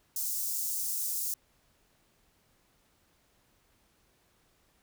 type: high-pass noise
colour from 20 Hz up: white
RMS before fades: -33 dBFS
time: 0.16-1.34 s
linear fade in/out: 2 ms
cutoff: 5900 Hz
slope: 24 dB/octave
effects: pink hiss -69 dBFS RMS until 4.82 s